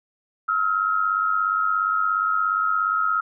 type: tone pair together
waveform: sine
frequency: 1288 / 1385.1 Hz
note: E6 / F6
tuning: -41 / -15 cents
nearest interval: minor second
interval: 126 cents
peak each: -21 / -23 dBFS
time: 0.48-3.21 s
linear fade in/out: 10 ms
effects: none